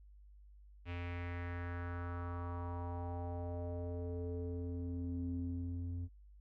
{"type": "tone with low-pass filter sweep", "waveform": "square", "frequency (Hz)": 87.31, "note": "F2", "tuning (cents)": 0, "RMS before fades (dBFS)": -41, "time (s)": [0.85, 6.09], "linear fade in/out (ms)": 50, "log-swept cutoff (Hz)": [2600, 180], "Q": 3.4, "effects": ["added 50 Hz sine -56 dBFS peak until 6.4 s"]}